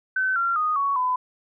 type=tone with pitch steps; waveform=sine; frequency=1525 / 1374.4 / 1238.7 / 1116.4 / 1006.1 Hz; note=G6 / F6 / D#6 / C#6 / B5; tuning=-48 / -28 / -8 / +12 / +32 cents; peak=-20 dBFS; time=0.16-1.16 s; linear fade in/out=5 ms; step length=200 ms; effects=none